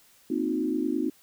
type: chord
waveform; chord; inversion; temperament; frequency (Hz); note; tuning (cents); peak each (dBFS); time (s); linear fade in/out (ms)
sine; C half-diminished seventh; third; equal with one note detuned; 233.1 / 261.6 / 311.1 / 362.2; Bb3 / C4 / Eb4 / Gb4; 0 / 0 / 0 / -37; -34 / -29 / -28 / -32; 0.3-1.1; 5
effects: white hiss -59 dBFS RMS until 1.22 s